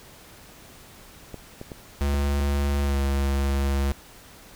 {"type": "clicks", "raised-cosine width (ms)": 2, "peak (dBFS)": -22, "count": 5, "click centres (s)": [1.343, 1.614, 1.718, 2.142, 2.405]}
{"type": "tone with pitch glide", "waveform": "square", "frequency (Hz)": [70.8, 69.06], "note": ["C#2", "C#2"], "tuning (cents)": [37, -6], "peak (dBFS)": -22, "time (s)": [2.01, 3.92], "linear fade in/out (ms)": 0, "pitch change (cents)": -43, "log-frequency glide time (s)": [2.83, 2.96]}
{"effects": ["pink hiss -48 dBFS RMS until 4.55 s"]}